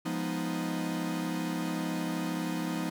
45% pulse chord, F half-diminished seventh, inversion none, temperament equal, 174.61 / 207.7 / 246.9 / 311.1 Hz, F3 / Ab3 / Cb4 / Eb4, 0 / 0 / 0 / 0 cents, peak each -35 / -40 / -37 / -35 dBFS, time 0.05-2.9 s, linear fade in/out 10 ms, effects none

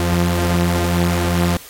sawtooth tone pair together, 86.08 / 174.61 Hz, F2 / F3, -25 / 0 cents, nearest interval octave, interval 1225 cents, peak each -14 dBFS, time 0-1.57 s, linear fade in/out 0 ms, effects white hiss -39 dBFS RMS until 1.69 s + AAC 48 kbps

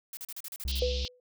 blue noise bursts, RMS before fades -40 dBFS, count 9, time 0.13-0.795 s, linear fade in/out 2 ms, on 41 ms, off 37 ms
triangle tone, 65.6 Hz, C2, 5 cents sharp, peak -28 dBFS, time 0.65-1.05 s, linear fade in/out 0 ms
pink band-pass noise, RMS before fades -38 dBFS, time 0.68-1.08 s, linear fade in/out 2 ms, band 2900 to 5200 Hz, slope 48 dB/octave
sine tone with exponential decay, 497.3 Hz, B4, 12 cents sharp, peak -23 dBFS, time 0.82-1.2 s, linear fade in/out 2 ms, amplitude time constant 82 ms
effects none

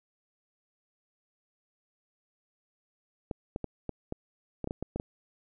clicks, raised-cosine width 2 ms, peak -20 dBFS, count 11, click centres 3.312 / 3.561 / 3.643 / 3.893 / 4.124 / 4.643 / 4.674 / 4.709 / 4.826 / 4.96 / 4.999 s, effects none

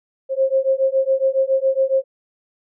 sine beating tone pair, 530 / 537.2 Hz, C5 / C5, +22 / +46 cents, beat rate 7.2 Hz, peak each -18 dBFS, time 0.29-2.04 s, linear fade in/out 50 ms, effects none

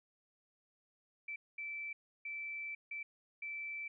sine tone bursts at uneven times, 2325 Hz, D7, 18 cents flat, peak -40 dBFS, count 5, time 1.28-1.36 / 1.58-1.93 / 2.25-2.75 / 2.91-3.03 / 3.42-3.88 s, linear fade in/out 5 ms, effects none

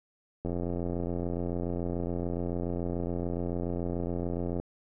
click train, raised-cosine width 2 ms, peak -20 dBFS, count 362, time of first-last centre 0.45-4.599 s, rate 87 Hz, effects none

